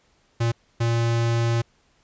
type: tone bursts at uneven times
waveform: square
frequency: 116.54 Hz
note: A#2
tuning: in tune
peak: -20 dBFS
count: 2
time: 0.4-0.52 / 0.8-1.62 s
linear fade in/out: 10 ms
effects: pink hiss -63 dBFS RMS until 2.03 s + resampled to 16000 Hz